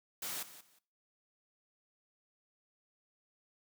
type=noise with echo; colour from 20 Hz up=white; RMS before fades=-40 dBFS; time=0.22-0.43 s; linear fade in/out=5 ms; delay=180 ms; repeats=2; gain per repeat=-14 dB; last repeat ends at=0.79 s; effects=noise-tail reverb RT60 0.4 s tail -19 dB re dry + high-pass 150 Hz 12 dB/octave